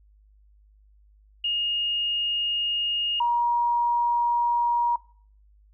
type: tone pair in turn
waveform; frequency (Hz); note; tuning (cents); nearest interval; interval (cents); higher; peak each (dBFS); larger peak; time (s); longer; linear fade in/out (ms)
sine; 2850 / 951.1; F7 / A#5; +34 / +35; octave + perfect fifth; 1899; first; -23 / -19; second; 1.44-3.2 / 3.2-4.96; neither; 5
effects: noise-tail reverb RT60 0.5 s tail -21 dB re dry + added 51 Hz sine -54 dBFS peak until 5.73 s